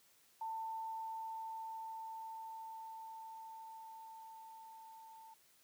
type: tone with level ramp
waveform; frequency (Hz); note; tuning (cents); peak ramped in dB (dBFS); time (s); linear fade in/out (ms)
sine; 893; A5; +25; -39 to -54; 0.41-5.34; 5
effects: white hiss -69 dBFS RMS until 5.63 s + high-pass 80 Hz 12 dB/octave